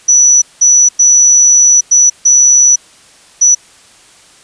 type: tone bursts at uneven times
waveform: sine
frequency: 5920 Hz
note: F#8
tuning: in tune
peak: -3 dBFS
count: 6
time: 0.08-0.42 / 0.61-0.89 / 0.99-1.81 / 1.91-2.1 / 2.25-2.76 / 3.41-3.55 s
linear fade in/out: 10 ms
effects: white hiss -42 dBFS RMS until 4.43 s + resampled to 22050 Hz